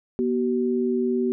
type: tone pair together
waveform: sine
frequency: 241.8 / 379.8 Hz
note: B3 / F#4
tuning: -36 / +45 cents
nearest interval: minor sixth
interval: 781 cents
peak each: -23 / -23 dBFS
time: 0.19-1.32 s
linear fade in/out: 0 ms
effects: none